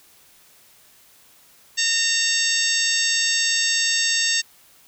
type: harmonic tone with a mistuned harmonic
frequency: 917 Hz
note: A#5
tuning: 29 cents flat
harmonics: 2 / 3 / 4 / 5 / 6 / 7 / 8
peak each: -26 / -26 / -26 / -26 / -26 / -26 / -26 dBFS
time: 1.77-4.42 s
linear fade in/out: 20 ms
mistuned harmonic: 8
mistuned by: +79 cents
effects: white hiss -53 dBFS RMS until 4.87 s